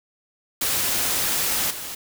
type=noise with level steps; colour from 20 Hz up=white; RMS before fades=-23 / -33 dBFS; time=0.61-1.95 s; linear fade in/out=5 ms; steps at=1.7 s; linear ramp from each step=10 ms; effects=none